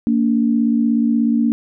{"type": "tone pair together", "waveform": "sine", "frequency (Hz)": [230.1, 286.7], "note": ["A#3", "D4"], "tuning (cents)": [-22, -42], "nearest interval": "major third", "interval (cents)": 380, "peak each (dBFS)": [-14, -19], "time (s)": [0.07, 1.52], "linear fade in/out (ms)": 0, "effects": []}